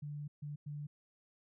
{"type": "tone bursts at uneven times", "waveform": "sine", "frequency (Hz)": 146.83, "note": "D3", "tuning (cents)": 0, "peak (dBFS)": -40, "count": 3, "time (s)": [[0.02, 0.28], [0.42, 0.56], [0.66, 0.87]], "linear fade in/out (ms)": 10, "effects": []}